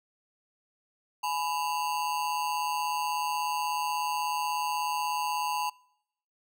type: ring-modulated tone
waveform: square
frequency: 920 Hz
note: A#5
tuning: 23 cents flat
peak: -26 dBFS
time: 1.23-5.7 s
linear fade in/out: 10 ms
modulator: 78.2 Hz
effects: noise-tail reverb RT60 0.8 s tail -26 dB re dry